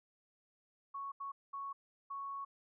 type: tone bursts at uneven times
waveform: sine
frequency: 1108.7 Hz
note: C#6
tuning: in tune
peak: -40 dBFS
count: 4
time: 0.94-1.12 / 1.2-1.32 / 1.53-1.73 / 2.1-2.45 s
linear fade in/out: 10 ms
effects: none